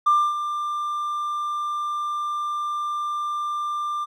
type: tone with ADSR envelope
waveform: triangle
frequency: 1190 Hz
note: D6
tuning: 22 cents sharp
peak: -10 dBFS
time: 0.06-4.06 s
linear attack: 13 ms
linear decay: 260 ms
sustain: -12 dB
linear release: 29 ms
effects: tanh soft clip ceiling -11 dBFS